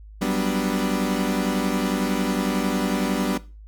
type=chord; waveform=35% pulse; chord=G major seventh; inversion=third; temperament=equal; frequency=185 / 196 / 246.9 / 293.7 Hz; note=F#3 / G3 / B3 / D4; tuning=0 / 0 / 0 / 0 cents; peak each=-25 dBFS; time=0.21-3.38 s; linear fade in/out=10 ms; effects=noise-tail reverb RT60 0.3 s tail -17 dB re dry + added 52 Hz sine -40 dBFS peak until 3.67 s

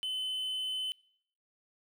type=tone; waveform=triangle; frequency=3038 Hz; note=F#7; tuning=45 cents sharp; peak=-31 dBFS; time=0.03-0.92 s; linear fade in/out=0 ms; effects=noise-tail reverb RT60 0.7 s tail -25 dB re dry

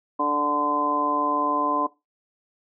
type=harmonic tone; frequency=146.83 Hz; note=D3; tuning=in tune; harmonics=2 / 3 / 4 / 5 / 6 / 7; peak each=-27 / -33 / -30 / -31 / -35 / -23 dBFS; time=0.19-1.87 s; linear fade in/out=10 ms; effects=noise-tail reverb RT60 0.2 s tail -17 dB re dry

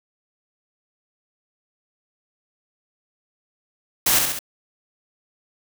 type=noise with echo; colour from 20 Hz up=white; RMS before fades=-18 dBFS; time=4.06-4.19 s; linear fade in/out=5 ms; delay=67 ms; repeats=3; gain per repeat=-4 dB; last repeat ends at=4.391 s; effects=none

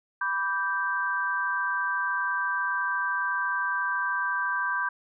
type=chord; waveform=sine; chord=G major; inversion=first; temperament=equal with one note detuned; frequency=987.8 / 1161.8 / 1568 Hz; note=B5 / D6 / G6; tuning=0 / -19 / 0 cents; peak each=-31 / -32 / -27 dBFS; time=0.21-4.89 s; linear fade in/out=5 ms; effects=none

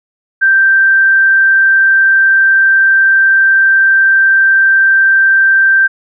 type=tone; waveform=sine; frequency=1568 Hz; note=G6; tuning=in tune; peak=-5 dBFS; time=0.41-5.88 s; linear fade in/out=20 ms; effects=none

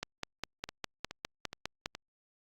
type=two click trains; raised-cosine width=0.2 ms; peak=-17 / -23 dBFS; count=10 / 4; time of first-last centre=0.03-1.859 / 0.69-1.951 s; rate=4.92 / 2.38 Hz; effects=Opus 48 kbps

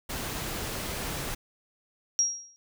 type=noise; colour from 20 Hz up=pink; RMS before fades=-34 dBFS; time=0.09-1.35 s; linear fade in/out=10 ms
type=tone with exponential decay; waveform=sine; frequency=5640 Hz; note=F8; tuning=16 cents sharp; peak=-18 dBFS; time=2.19-2.56 s; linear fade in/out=0 ms; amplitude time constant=80 ms
effects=none

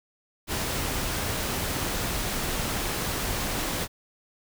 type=noise; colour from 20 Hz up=pink; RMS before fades=-29 dBFS; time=0.47-3.88 s; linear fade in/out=50 ms; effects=none

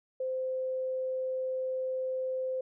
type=tone; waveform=sine; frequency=518 Hz; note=C5; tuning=17 cents flat; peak=-30 dBFS; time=0.2-2.61 s; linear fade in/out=5 ms; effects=none

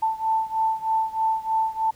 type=beating tone pair; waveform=sine; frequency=885 / 888.2 Hz; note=A5 / A5; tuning=+10 / +16 cents; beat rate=3.2 Hz; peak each=-23 / -25 dBFS; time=0.02-1.91 s; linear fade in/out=10 ms; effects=pink hiss -54 dBFS RMS until 1.95 s

